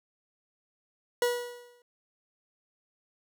40% pulse tone with exponential decay, 484.8 Hz, B4, 32 cents flat, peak -21 dBFS, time 1.22-1.82 s, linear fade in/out 2 ms, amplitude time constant 130 ms, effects none

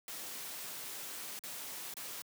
white noise with dropouts, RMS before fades -44 dBFS, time 0.08-2.22 s, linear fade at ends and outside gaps 1 ms, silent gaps 1.391-1.437 / 1.939-1.968 s, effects high-pass 150 Hz 12 dB/octave

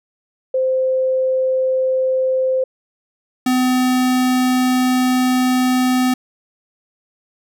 sine / square tone pair in turn, 520 / 253.8 Hz, C5 / B3, -11 / +47 cents, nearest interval octave, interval 1242 cents, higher first, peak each -14 dBFS, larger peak neither, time 0.54-2.64 / 3.46-6.14 s, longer second, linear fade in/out 5 ms, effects none

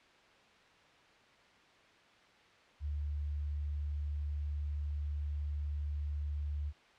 sine tone, 73.42 Hz, D2, in tune, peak -34 dBFS, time 2.8-6.73 s, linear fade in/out 50 ms, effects white hiss -62 dBFS RMS until 6.98 s + low-pass 3000 Hz 12 dB/octave

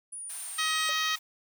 sine linear sweep, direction down, 9800 to 8060 Hz, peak -37 dBFS, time 0.12-0.9 s, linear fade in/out 10 ms
white high-pass noise, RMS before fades -45 dBFS, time 0.29-1.19 s, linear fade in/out 10 ms, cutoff 660 Hz, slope 96 dB/octave
harmonic tone, 632 Hz, D#5, 27 cents sharp, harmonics 2 / 3 / 4 / 5 / 6 / 7 / 8 / 9 / 10, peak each -32 / -32 / -36 / -34 / -34 / -39 / -42 / -40 / -42 dBFS, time 0.58-1.16 s, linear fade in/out 10 ms
triangle tone with exponential decay, 585 Hz, D5, 7 cents flat, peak -32 dBFS, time 0.89-0.96 s, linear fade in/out 1 ms, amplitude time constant 15 ms
effects none

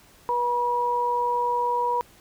sine tone pair together, 485.7 / 964.7 Hz, B4 / B5, -29 / -41 cents, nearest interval octave, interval 1188 cents, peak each -28 / -22 dBFS, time 0.29-2.01 s, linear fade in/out 0 ms, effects pink hiss -54 dBFS RMS until 2.2 s

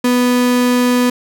35% pulse tone, 247 Hz, B3, in tune, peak -9 dBFS, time 0.04-1.1 s, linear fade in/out 5 ms, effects none

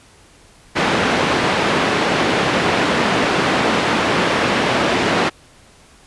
pink band-pass noise, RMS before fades -17 dBFS, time 0.75-5.3 s, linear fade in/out 20 ms, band 200 to 3000 Hz, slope 12 dB/octave, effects pink hiss -48 dBFS RMS until 6.06 s + resampled to 24000 Hz

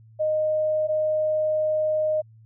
sine tone pair in turn, 618 / 618 Hz, D#5 / D#5, -12 / -12 cents, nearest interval unison, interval 0 cents, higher neither, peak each -20 dBFS, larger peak neither, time 0.19-0.88 / 0.88-2.22 s, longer second, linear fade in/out 20 ms, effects added 111 Hz sine -48 dBFS peak until 2.45 s

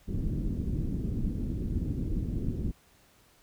pink low-pass noise, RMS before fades -31 dBFS, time 0.07-2.72 s, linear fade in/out 20 ms, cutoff 300 Hz, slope 24 dB/octave, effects pink hiss -62 dBFS RMS until 3.42 s

